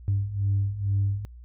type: beating tone pair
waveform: sine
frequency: 98 / 100.2 Hz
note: G2 / G2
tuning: 0 / +38 cents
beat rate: 2.2 Hz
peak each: -27 / -23 dBFS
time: 0.08-1.25 s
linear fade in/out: 0 ms
effects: tanh soft clip ceiling -17 dBFS + added 60 Hz sine -42 dBFS peak until 1.44 s